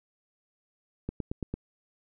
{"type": "click train", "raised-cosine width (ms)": 3, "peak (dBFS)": -19, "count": 5, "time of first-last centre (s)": [1.09, 1.54], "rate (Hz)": 8.89, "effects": []}